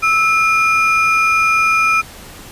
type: ring-modulated tone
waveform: triangle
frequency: 1864.7 Hz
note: A#6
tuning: in tune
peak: -6 dBFS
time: 0.02-2.02 s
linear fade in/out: 20 ms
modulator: 552 Hz
effects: pink hiss -36 dBFS RMS until 2.51 s + resampled to 32000 Hz